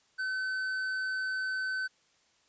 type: tone with tanh clipping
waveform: sine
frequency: 1523 Hz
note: F#6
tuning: 50 cents sharp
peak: -32 dBFS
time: 0.18-1.88 s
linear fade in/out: 20 ms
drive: 8 dB
effects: white hiss -68 dBFS RMS until 2.48 s + resampled to 16000 Hz